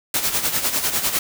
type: noise with tremolo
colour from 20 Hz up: white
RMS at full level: -19 dBFS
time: 0.14-1.19 s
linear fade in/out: 2 ms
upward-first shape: sine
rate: 10 Hz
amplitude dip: 65%
effects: none